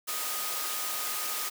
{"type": "tone in noise", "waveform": "sine", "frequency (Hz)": 1243, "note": "D#6", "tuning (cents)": -2, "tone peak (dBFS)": -41, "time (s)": [0.07, 1.5], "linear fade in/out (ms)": 20, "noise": "white", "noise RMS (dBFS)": -33, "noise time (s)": [0.07, 1.5], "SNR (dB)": -11, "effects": ["high-pass 400 Hz 12 dB/octave"]}